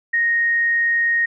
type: tone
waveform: sine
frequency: 1864.7 Hz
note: A#6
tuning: in tune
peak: -15 dBFS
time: 0.13-1.26 s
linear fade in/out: 10 ms
effects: none